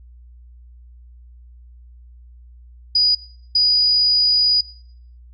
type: tone bursts at uneven times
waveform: sine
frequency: 4921 Hz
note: D#8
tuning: 20 cents flat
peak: -12 dBFS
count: 2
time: 2.95-3.15 / 3.55-4.61 s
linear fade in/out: 5 ms
effects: noise-tail reverb RT60 0.6 s tail -21 dB re dry + added 60 Hz sine -41 dBFS peak until 5.33 s